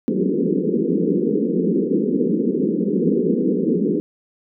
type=band-pass noise; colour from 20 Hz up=pink; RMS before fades=-19 dBFS; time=0.08-4 s; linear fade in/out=0 ms; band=170 to 480 Hz; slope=96 dB/octave; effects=none